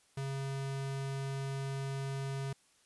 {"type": "tone", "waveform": "square", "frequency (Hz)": 136.4, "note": "C#3", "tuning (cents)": -28, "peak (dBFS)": -36, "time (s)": [0.17, 2.53], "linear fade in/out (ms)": 5, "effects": ["white hiss -68 dBFS RMS until 2.85 s", "resampled to 24000 Hz"]}